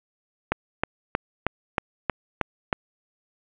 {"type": "click train", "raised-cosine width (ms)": 0.5, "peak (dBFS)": -6, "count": 8, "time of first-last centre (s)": [0.52, 2.728], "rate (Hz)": 3.17, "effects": ["resampled to 8000 Hz", "8-bit"]}